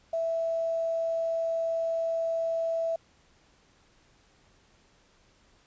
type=tone with quantisation; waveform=sine; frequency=659.3 Hz; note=E5; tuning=in tune; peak=-26 dBFS; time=0.13-2.96 s; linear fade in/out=5 ms; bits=9; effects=pink hiss -63 dBFS RMS until 5.66 s + resampled to 16000 Hz